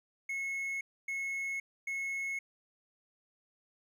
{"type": "tone bursts", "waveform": "triangle", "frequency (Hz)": 2182, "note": "C#7", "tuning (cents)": -28, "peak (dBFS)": -32, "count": 3, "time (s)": [0.29, 2.39], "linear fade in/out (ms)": 5, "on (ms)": 520, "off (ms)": 270, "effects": ["12-bit"]}